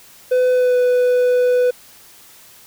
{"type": "tone with pitch glide", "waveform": "triangle", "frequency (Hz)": [504, 496.2], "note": ["B4", "B4"], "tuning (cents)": [35, 8], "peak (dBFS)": -10, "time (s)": [0.31, 1.71], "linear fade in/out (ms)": 10, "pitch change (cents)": -27, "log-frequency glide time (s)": [0.51, 0.77], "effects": ["white hiss -45 dBFS RMS until 2.66 s"]}